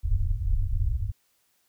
pink low-pass noise, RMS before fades -25 dBFS, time 0.03-1.12 s, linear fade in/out 20 ms, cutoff 110 Hz, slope 96 dB/octave, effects white hiss -69 dBFS RMS until 1.68 s

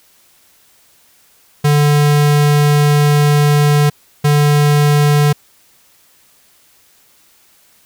square tone bursts at uneven times, 146.83 Hz, D3, in tune, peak -9 dBFS, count 2, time 1.64-3.9 / 4.24-5.33 s, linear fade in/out 10 ms, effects white hiss -51 dBFS RMS until 7.85 s

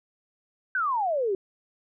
sine exponential sweep, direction down, 1568 to 370 Hz, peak -23 dBFS, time 0.75-1.35 s, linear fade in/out 2 ms, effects none

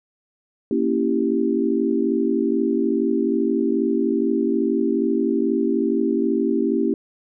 sine chord, A# diminished seventh, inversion none, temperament equal, 233.1 / 277.2 / 329.6 / 392 Hz, A#3 / C#4 / E4 / G4, 0 / 0 / 0 / 0 cents, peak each -23 dBFS, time 0.71-6.94 s, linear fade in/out 2 ms, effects none

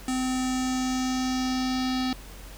square tone with low-pass filter sweep, 257.1 Hz, C4, 30 cents flat, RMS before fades -27 dBFS, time 0.08-2.13 s, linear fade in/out 2 ms, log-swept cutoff 8400 to 4500 Hz, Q 3.1, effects added 46 Hz sine -42 dBFS peak until 2.57 s + pink hiss -47 dBFS RMS until 2.57 s

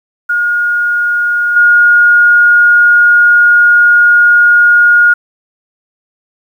sine tone with level steps, 1431 Hz, F6, 42 cents sharp, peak -9 / -3 dBFS, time 0.29-5.14 s, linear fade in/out 10 ms, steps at 1.56 s, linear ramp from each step 5 ms, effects 7-bit

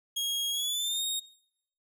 sawtooth tone with pitch glide, 3279 to 3723 Hz, G#7 to A#7, -23 to -3 cents, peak -26 dBFS, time 0.16-1.2 s, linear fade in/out 10 ms, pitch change +220 cents, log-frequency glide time 0.5-1.04 s, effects noise-tail reverb RT60 0.7 s tail -20 dB re dry

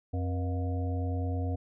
harmonic tone with a mistuned harmonic, 89 Hz, F2, 33 cents sharp, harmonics 1 / 3 / 5 / 7 / 8, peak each -29 / -37 / -42 / -46 / -43 dBFS, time 0.13-1.56 s, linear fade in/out 10 ms, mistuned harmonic 5, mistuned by +120 cents, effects none

